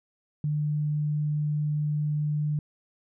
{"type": "tone", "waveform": "sine", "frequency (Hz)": 149.6, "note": "D3", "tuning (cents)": 32, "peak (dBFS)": -24, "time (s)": [0.44, 2.59], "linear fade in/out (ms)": 2, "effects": []}